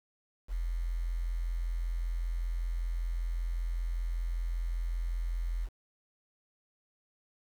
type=tone with quantisation; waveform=sine; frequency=42.59 Hz; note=F1; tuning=43 cents flat; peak=-30 dBFS; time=0.48-5.69 s; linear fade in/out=50 ms; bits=9; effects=none